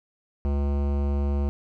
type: tone with hard clipping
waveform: sine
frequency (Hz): 70.8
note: C#2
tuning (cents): +37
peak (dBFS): -24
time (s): 0.45-1.49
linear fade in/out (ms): 0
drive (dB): 18
effects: none